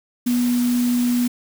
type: tone in noise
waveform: sine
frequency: 243.8 Hz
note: B3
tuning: 22 cents flat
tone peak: -16 dBFS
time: 0.26-1.28 s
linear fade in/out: 10 ms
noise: white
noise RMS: -32 dBFS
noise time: 0.26-1.28 s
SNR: +13 dB
effects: none